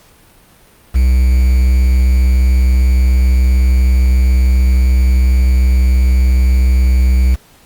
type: tone with quantisation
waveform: triangle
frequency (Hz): 63.4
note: B1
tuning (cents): +46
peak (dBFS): -5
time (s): 0.94-7.36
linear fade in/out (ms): 20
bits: 5
effects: pink hiss -46 dBFS RMS until 7.65 s + Opus 48 kbps